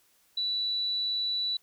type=tone; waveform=sine; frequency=3951 Hz; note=B7; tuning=in tune; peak=-27 dBFS; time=0.37-1.57 s; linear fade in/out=5 ms; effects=white hiss -66 dBFS RMS until 1.62 s